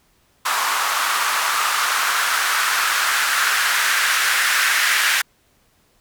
blue noise with band-pass filter sweep, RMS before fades -19 dBFS, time 0.45-5.22 s, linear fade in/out 10 ms, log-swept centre 1100 to 1700 Hz, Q 2.7, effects pink hiss -60 dBFS RMS until 6 s

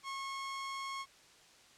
sawtooth tone, 1089 Hz, C#6, 31 cents flat, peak -35 dBFS, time 0.03-1.06 s, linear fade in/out 50 ms, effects white hiss -61 dBFS RMS until 1.77 s + low-pass 7000 Hz 12 dB/octave

